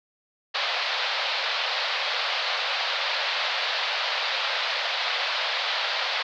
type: band-pass noise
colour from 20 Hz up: white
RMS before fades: -27 dBFS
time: 0.54-6.23 s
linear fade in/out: 10 ms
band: 520 to 4500 Hz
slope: 48 dB/octave
effects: none